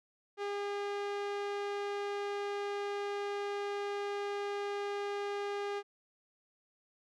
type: tone with low-pass filter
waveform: sawtooth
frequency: 405.5 Hz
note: G#4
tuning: 41 cents flat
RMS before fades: -37 dBFS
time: 0.37-5.83 s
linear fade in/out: 50 ms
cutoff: 4100 Hz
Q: 0.53
effects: none